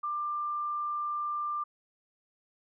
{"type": "tone", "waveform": "sine", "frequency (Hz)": 1189, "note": "D6", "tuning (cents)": 21, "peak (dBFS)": -30, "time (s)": [0.03, 1.64], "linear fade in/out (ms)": 10, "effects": []}